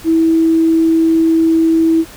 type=tone; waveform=sine; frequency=325.7 Hz; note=E4; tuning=21 cents flat; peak=-8 dBFS; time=0.04-2.05 s; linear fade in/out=50 ms; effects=pink hiss -36 dBFS RMS until 2.16 s